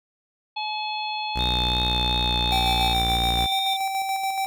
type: harmonic tone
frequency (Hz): 855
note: A5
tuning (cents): -50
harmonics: 1 / 3 / 4 / 5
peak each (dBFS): -28 / -33 / -34 / -35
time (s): 0.56-2.94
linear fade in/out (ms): 10
type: tone with pitch glide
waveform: sawtooth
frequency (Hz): 61.1 to 58.75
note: B1 to A#1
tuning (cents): -18 to +14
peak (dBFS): -21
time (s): 1.35-3.47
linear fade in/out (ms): 20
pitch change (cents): -68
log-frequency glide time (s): 1.98-2.97
type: tone with vibrato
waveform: sine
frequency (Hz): 3620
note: A7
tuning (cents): +48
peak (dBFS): -24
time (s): 1.39-3.77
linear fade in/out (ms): 10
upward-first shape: sine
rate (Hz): 2.8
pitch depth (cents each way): 19
type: tone with tremolo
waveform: square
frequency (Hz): 775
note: G5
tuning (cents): -20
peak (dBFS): -23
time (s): 2.52-4.46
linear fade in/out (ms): 0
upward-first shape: square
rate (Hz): 7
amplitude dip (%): 35
effects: none